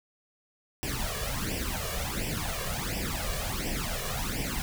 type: noise with flanger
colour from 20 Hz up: pink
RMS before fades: -32 dBFS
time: 0.83-4.62 s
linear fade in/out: 0 ms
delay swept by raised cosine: 0.37 to 1.77 ms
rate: 1.4 Hz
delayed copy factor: +0.8
effects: none